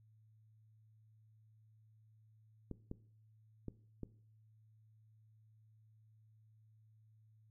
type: clicks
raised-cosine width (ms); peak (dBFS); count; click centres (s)
3; -30; 4; 2.713 / 2.914 / 3.683 / 4.033
effects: noise-tail reverb RT60 0.5 s tail -18 dB re dry + added 109 Hz sine -64 dBFS peak until 7.5 s